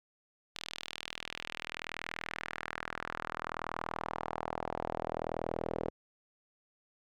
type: tone with band-pass filter sweep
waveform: sawtooth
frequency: 40.59 Hz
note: E1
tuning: 26 cents flat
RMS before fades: -40 dBFS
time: 0.55-5.9 s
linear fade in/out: 10 ms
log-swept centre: 3800 to 500 Hz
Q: 1.9
effects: none